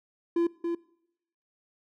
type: tone with echo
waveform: triangle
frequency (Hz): 340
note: F4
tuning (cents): -46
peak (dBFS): -20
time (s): 0.36-0.47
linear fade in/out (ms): 5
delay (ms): 280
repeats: 1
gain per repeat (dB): -5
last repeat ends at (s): 0.75
effects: noise-tail reverb RT60 0.8 s tail -22 dB re dry